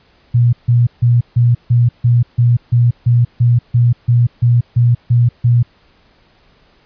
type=tone bursts; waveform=sine; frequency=120 Hz; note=B2; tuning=49 cents flat; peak=-7 dBFS; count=16; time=0.34-5.63 s; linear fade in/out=10 ms; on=190 ms; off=150 ms; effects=pink hiss -52 dBFS RMS until 6.85 s + resampled to 11025 Hz